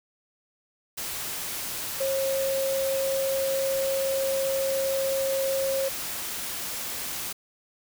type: tone in noise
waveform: sine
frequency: 540 Hz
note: C#5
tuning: 45 cents flat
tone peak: -24 dBFS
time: 2-5.89 s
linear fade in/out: 10 ms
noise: white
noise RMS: -33 dBFS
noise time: 0.97-7.33 s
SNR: +6 dB
effects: none